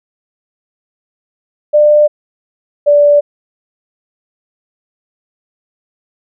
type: tone pair in turn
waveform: sine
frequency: 597 / 582.7 Hz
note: D5 / D5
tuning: +28 / -14 cents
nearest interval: unison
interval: 42 cents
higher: first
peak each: -4 dBFS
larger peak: neither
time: 1.73-2.08 / 2.86-3.21 s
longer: neither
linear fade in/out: 20 ms
effects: none